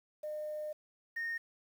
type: tone pair in turn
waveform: sine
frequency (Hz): 607 / 1843.3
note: D#5 / A#6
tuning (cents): -43 / -20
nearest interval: octave + perfect fifth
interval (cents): 1923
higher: second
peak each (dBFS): -36 / -33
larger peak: second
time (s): 0.23-0.73 / 1.16-1.38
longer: first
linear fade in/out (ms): 10
effects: tanh soft clip ceiling -32 dBFS + 10-bit